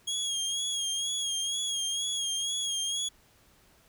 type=tone with vibrato; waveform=25% pulse; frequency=3281 Hz; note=G#7; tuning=22 cents flat; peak=-25 dBFS; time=0.07-3.09 s; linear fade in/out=10 ms; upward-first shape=sine; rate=2.1 Hz; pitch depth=50 cents each way; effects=pink hiss -62 dBFS RMS until 3.88 s